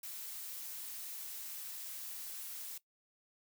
blue noise, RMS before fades -45 dBFS, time 0.03-2.78 s, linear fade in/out 5 ms, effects noise-tail reverb RT60 0.1 s tail -18 dB re dry

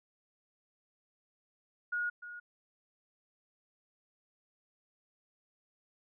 sine tone with echo, 1442 Hz, F#6, 45 cents flat, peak -31 dBFS, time 1.92-2.1 s, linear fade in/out 10 ms, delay 300 ms, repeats 1, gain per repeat -12 dB, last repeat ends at 2.4 s, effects none

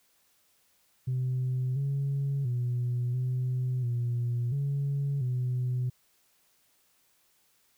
sine tone with pitch steps, 127.9 / 138.9 / 122.5 / 127 / 120.2 / 140.4 / 125.5 Hz, C3 / C#3 / B2 / B2 / B2 / C#3 / B2, -39 / +4 / -14 / +49 / -46 / +22 / +28 cents, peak -25 dBFS, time 1.07-5.9 s, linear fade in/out 10 ms, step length 690 ms, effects tanh soft clip ceiling -24 dBFS + white hiss -68 dBFS RMS until 7.77 s

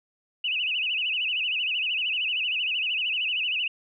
sine tone with vibrato, 2741 Hz, F7, 33 cents flat, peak -24 dBFS, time 0.44-3.68 s, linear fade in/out 5 ms, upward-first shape sine, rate 13 Hz, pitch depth 160 cents each way, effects none

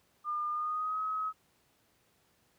sine tone with pitch glide, 1206 to 1275.5 Hz, D6 to D#6, +46 to +43 cents, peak -31 dBFS, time 0.24-1.33 s, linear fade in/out 50 ms, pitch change +97 cents, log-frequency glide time 0.5-1.01 s, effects pink hiss -70 dBFS RMS until 2.58 s + high-pass 80 Hz 12 dB/octave

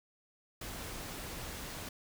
pink noise, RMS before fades -43 dBFS, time 0.61-1.89 s, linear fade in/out 5 ms, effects none

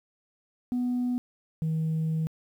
sine tone pair in turn, 246.9 / 159.38 Hz, B3 / D#3, 0 / +42 cents, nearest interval minor sixth, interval 758 cents, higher first, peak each -23 dBFS, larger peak neither, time 0.72-1.18 / 1.62-2.27 s, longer second, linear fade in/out 0 ms, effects tanh soft clip ceiling -23 dBFS + 10-bit

